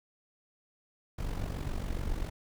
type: noise with amplitude modulation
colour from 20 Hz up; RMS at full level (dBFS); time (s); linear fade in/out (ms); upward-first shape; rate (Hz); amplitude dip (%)
brown; -31; 1.18-2.3; 10; sine; 47.1; 70
effects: none